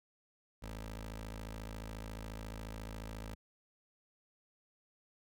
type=tone with notch filter; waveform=15% pulse; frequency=54.2 Hz; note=A1; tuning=25 cents flat; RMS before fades=-45 dBFS; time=0.62-3.35 s; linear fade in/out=10 ms; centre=140 Hz; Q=1.3; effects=none